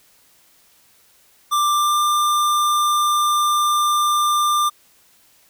square tone with pitch glide, 1182 to 1193 Hz, D6 to D6, +11 to +27 cents, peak -16 dBFS, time 1.51-4.7 s, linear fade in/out 20 ms, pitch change +16 cents, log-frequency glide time 1.73-2 s, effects white hiss -55 dBFS RMS until 5.49 s

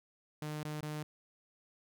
sawtooth tone with dropouts, 151.6 Hz, D#3, 45 cents flat, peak -34 dBFS, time 0.42-1.03 s, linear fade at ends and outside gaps 2 ms, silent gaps 0.632-0.65 / 0.807-0.827 s, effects none

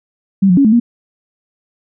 sine tone with pitch steps, 194.6 / 179.2 / 278.2 / 215.7 / 236.7 Hz, G3 / F3 / C#4 / A3 / A#3, -12 / +45 / +6 / -34 / +27 cents, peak -6 dBFS, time 0.42-0.8 s, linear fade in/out 10 ms, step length 76 ms, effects none

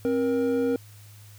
triangle tone pair together, 265.7 / 473.4 Hz, C4 / A#4, +27 / +27 cents, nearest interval minor seventh, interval 1000 cents, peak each -23 / -22 dBFS, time 0.05-0.76 s, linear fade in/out 0 ms, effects added 104 Hz sine -46 dBFS peak until 1.38 s + white hiss -54 dBFS RMS until 1.38 s

